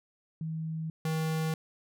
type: tone pair in turn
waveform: sine / square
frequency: 160 / 158.99 Hz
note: D#3 / D#3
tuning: +49 / +38 cents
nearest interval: unison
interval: 11 cents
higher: first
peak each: -32 / -29 dBFS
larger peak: second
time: 0.41-0.9 / 1.05-1.54 s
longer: neither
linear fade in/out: 2 ms
effects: none